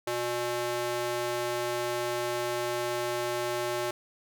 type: tone with high-pass filter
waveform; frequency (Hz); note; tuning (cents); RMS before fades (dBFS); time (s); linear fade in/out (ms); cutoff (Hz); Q
square; 120.6; B2; -41; -31; 0.07-3.91; 5; 450; 1.3
effects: none